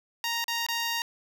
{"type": "tone with dropouts", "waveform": "10% pulse", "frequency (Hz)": 932.3, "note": "A#5", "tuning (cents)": 0, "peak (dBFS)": -19, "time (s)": [0.24, 1.02], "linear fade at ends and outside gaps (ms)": 1, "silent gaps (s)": [[0.442, 0.481], [0.665, 0.686]], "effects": []}